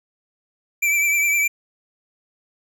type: tone with vibrato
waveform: square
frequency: 2331 Hz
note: D7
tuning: 14 cents flat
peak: -17 dBFS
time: 0.82-1.48 s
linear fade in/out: 10 ms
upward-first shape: triangle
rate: 9.8 Hz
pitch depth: 43 cents each way
effects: none